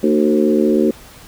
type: harmonic tone with a mistuned harmonic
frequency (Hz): 75.6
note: D#2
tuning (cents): -49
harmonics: 3 / 4 / 5 / 6 / 7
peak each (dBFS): -16 / -17 / -16 / -21 / -22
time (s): 0.03-0.91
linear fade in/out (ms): 5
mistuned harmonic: 5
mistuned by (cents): -24
effects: pink hiss -41 dBFS RMS until 1.27 s